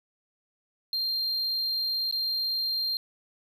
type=tone with dropouts; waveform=triangle; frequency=4186 Hz; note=C8; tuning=in tune; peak=-25 dBFS; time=0.93-2.97 s; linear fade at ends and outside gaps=1 ms; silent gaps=2.112-2.125 s; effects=none